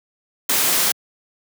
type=noise; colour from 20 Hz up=white; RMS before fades=-18 dBFS; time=0.49-0.92 s; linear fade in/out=5 ms; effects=high-pass 150 Hz 12 dB/octave